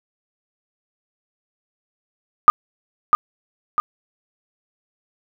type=tone with echo; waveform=sine; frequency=1214 Hz; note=D#6; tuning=43 cents flat; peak=-3 dBFS; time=2.48-2.5 s; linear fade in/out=0 ms; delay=650 ms; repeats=2; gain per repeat=-6 dB; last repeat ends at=3.8 s; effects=none